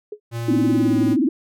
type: tone with exponential decay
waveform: sine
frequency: 419.7 Hz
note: G#4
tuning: 18 cents sharp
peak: -24 dBFS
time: 0.12-0.2 s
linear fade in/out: 5 ms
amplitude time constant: 16 ms
type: tone with pitch glide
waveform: square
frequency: 116.5 to 111.88 Hz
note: A#2 to A2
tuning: -1 to +29 cents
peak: -25 dBFS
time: 0.31-1.17 s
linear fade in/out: 50 ms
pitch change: -70 cents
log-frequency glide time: 0.63-0.99 s
type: tone with vibrato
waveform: sine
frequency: 284.7 Hz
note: C#4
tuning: 46 cents sharp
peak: -15 dBFS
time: 0.48-1.29 s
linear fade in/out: 5 ms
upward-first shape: sine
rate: 19 Hz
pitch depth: 280 cents each way
effects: none